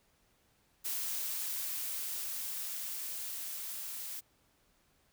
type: noise with level ramp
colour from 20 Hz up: blue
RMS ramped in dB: -36 to -42 dBFS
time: 0.84-4.21 s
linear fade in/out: 20 ms
effects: pink hiss -71 dBFS RMS until 5.12 s